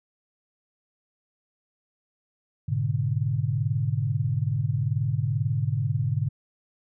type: tone cluster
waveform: sine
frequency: 104.6 / 122.9 / 145.2 Hz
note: G#2 / B2 / D3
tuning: +13 / -8 / -19 cents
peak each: -27 dBFS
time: 2.68-6.29 s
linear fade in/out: 10 ms
effects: none